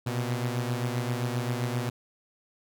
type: beating tone pair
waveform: sawtooth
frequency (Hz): 120 / 127.6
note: B2 / C3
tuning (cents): -49 / -43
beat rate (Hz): 7.6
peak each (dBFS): -25 / -29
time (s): 0.06-1.9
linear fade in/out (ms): 10
effects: none